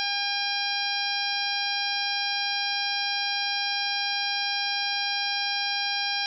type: harmonic tone with a mistuned harmonic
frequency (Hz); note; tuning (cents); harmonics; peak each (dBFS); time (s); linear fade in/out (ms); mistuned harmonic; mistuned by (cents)
807; G#5; -50; 1 / 2 / 3 / 4 / 5 / 6 / 7; -33 / -33 / -33 / -33 / -33 / -33 / -33; 0-6.26; 0; 7; -42
effects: none